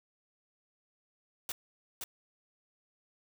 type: noise with echo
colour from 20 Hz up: white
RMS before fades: -37 dBFS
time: 1.49-1.52 s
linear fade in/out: 2 ms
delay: 520 ms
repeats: 1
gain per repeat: -3 dB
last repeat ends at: 2.04 s
effects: none